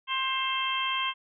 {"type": "harmonic tone with a mistuned harmonic", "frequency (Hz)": 528, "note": "C5", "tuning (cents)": 16, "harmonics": [2, 3, 4, 5, 6], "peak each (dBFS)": [-30, -39, -35, -34, -31], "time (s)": [0.07, 1.14], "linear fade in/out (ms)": 50, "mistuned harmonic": 5, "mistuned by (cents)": 17, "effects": []}